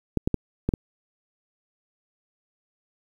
clicks, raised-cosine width 3 ms, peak -9 dBFS, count 5, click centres 0.173 / 0.275 / 0.343 / 0.69 / 0.738 s, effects 8-bit

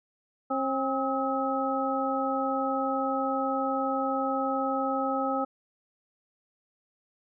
harmonic tone with a mistuned harmonic, 268.1 Hz, C4, 42 cents sharp, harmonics 1 / 2 / 3 / 5, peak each -31 / -31 / -31 / -31 dBFS, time 0.5-5.45 s, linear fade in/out 10 ms, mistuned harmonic 5, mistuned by -74 cents, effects none

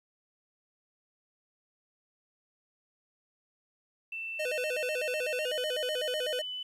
sine tone with pitch glide, 2671 to 2998 Hz, E7 to F#7, +22 to +22 cents, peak -35 dBFS, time 4.12-6.63 s, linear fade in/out 5 ms, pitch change +200 cents, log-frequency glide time 5.39-5.53 s
square tone with vibrato, 554.4 Hz, C#5, in tune, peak -32 dBFS, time 4.39-6.42 s, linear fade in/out 10 ms, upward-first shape square, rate 8 Hz, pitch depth 180 cents each way
effects resampled to 32000 Hz + 11-bit

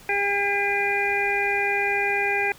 harmonic tone, 402.7 Hz, G4, 47 cents sharp, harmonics 1 / 2 / 4 / 5 / 6, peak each -28 / -27 / -28 / -28 / -25 dBFS, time 0.09-2.52 s, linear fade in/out 2 ms, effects pink hiss -48 dBFS RMS until 2.58 s

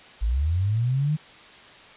sine linear sweep, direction up, 49 to 157.1 Hz, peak -20 dBFS, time 0.21-1.17 s, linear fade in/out 20 ms, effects white hiss -47 dBFS RMS until 1.96 s + resampled to 8000 Hz

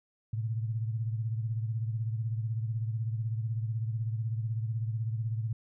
sine beating tone pair, 110.8 / 126.8 Hz, A2 / B2, +13 / +46 cents, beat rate 16 Hz, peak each -30 / -38 dBFS, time 0.33-5.53 s, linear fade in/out 5 ms, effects none

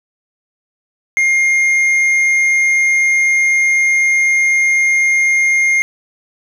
sine tone with tanh clipping, 2124 Hz, C7, 25 cents sharp, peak -11 dBFS, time 1.17-5.82 s, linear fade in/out 0 ms, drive 6 dB, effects none

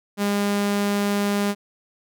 sawtooth tone, 203 Hz, G#3, 39 cents flat, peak -16 dBFS, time 0.17-1.55 s, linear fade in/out 50 ms, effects none

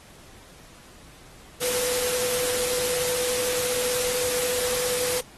sine tone in noise, 497 Hz, B4, 11 cents sharp, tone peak -27 dBFS, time 1.61-5.21 s, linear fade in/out 10 ms, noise white, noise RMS -27 dBFS, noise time 1.61-5.21 s, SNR -3 dB, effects pink hiss -50 dBFS RMS until 5.37 s + AAC 32 kbps

